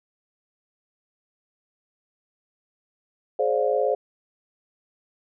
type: chord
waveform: sine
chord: D half-diminished seventh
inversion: second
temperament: just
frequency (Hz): 422.9 / 528.6 / 587.3 / 704.8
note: Ab4 / C5 / D5 / F5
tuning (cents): +31 / +18 / 0 / +16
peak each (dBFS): -25 / -23 / -26 / -28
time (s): 3.39-3.95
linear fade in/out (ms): 5
effects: none